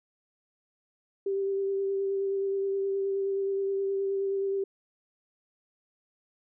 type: tone with vibrato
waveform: sine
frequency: 392 Hz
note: G4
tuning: in tune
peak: -26 dBFS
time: 1.26-4.64 s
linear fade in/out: 5 ms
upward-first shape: sine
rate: 9.5 Hz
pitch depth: 15 cents each way
effects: none